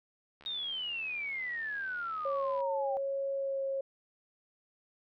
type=click train; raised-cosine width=0.3 ms; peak=-38 dBFS; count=161; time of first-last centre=0.41-2.605 s; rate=72.9 Hz
type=exponential sweep; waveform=sine; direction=down; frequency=3744 to 770 Hz; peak=-34 dBFS; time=0.46-2.97 s; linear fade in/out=0 ms
type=tone with pitch glide; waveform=sine; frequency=549 to 542.7 Hz; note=C#5 to C#5; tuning=-17 to -37 cents; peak=-31 dBFS; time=2.25-3.81 s; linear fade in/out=5 ms; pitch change=-20 cents; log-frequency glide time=3.34-3.62 s
effects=none